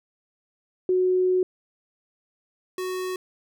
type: tone pair in turn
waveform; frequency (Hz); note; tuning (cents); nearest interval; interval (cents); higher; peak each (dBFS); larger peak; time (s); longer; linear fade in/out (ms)
sine / square; 367.9 / 369.6; F#4 / F#4; -10 / -2; unison; 8; second; -18 / -28; first; 0.89-1.43 / 2.78-3.16; first; 2
effects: none